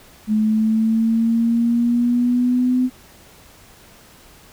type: exponential sweep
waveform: sine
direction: up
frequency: 213.8 to 254.7 Hz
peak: -14 dBFS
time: 0.27-2.9 s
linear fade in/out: 50 ms
effects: pink hiss -47 dBFS RMS until 4.52 s